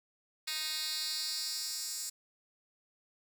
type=tone with high-pass filter sweep; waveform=10% pulse; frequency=311.1 Hz; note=D#4; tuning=in tune; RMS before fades=-37 dBFS; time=0.47-2.1 s; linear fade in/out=10 ms; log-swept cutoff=3200 to 6600 Hz; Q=2.4; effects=none